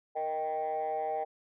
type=chord; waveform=sine; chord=Eb major; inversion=second; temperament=equal; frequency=466.2 / 622.3 / 784 Hz; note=Bb4 / Eb5 / G5; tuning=0 / 0 / 0 cents; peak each=-36 / -34 / -31 dBFS; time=0.15-1.25 s; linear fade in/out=20 ms; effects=tanh soft clip ceiling -26 dBFS